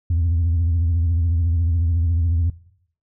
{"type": "tone with vibrato", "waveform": "sine", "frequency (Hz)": 84, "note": "E2", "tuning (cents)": 33, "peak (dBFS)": -14, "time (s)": [0.1, 2.5], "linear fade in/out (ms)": 5, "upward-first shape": "triangle", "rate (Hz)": 14, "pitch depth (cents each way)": 110, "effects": ["noise-tail reverb RT60 0.7 s tail -20 dB re dry", "tanh soft clip ceiling -14 dBFS"]}